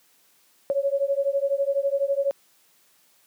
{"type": "beating tone pair", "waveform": "sine", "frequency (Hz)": [550, 562], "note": ["C#5", "C#5"], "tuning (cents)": [-14, 24], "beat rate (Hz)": 12, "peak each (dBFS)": -24, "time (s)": [0.7, 2.31], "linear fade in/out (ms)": 0, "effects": ["white hiss -61 dBFS RMS until 3.26 s", "high-pass 150 Hz 12 dB/octave"]}